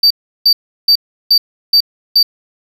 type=tone bursts; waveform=triangle; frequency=4628 Hz; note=D8; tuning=26 cents flat; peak=-4 dBFS; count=6; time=0.03-2.23 s; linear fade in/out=5 ms; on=75 ms; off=350 ms; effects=none